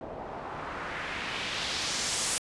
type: noise with low-pass filter sweep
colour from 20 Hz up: white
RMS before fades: -34 dBFS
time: 0.01-2.38 s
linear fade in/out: 0 ms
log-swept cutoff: 580 to 9400 Hz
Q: 1.4
effects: resampled to 24000 Hz